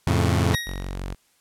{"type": "chord", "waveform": "sawtooth", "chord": "F augmented", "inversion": "none", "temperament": "equal with one note detuned", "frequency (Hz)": [87.31, 110, 137.48], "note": ["F2", "A2", "C#3"], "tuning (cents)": [0, 0, -14], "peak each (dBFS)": [-17, -19, -21], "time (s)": [0.07, 0.55], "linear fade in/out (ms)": 0}
{"type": "tone with exponential decay", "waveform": "25% pulse", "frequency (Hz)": 1885, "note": "A#6", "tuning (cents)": 19, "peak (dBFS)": -18, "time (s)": [0.54, 0.95], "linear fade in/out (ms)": 1, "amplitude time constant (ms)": 89}
{"type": "tone", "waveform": "sawtooth", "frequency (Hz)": 46.25, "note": "F#1", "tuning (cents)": 0, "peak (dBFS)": -25, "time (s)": [0.66, 1.15], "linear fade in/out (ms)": 20}
{"effects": ["white hiss -63 dBFS RMS until 1.4 s", "low-pass 12000 Hz 12 dB/octave"]}